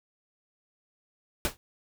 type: noise with exponential decay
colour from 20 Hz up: pink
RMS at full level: -23 dBFS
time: 1.45-1.57 s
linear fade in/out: 0 ms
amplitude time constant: 24 ms
effects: none